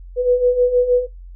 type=beating tone pair; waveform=sine; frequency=489.5 / 495.9 Hz; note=B4 / B4; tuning=-15 / +7 cents; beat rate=6.4 Hz; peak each=-19 / -13 dBFS; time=0.16-1.07 s; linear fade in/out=50 ms; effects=noise-tail reverb RT60 0.2 s tail -21 dB re dry + added 44 Hz sine -34 dBFS peak until 1.35 s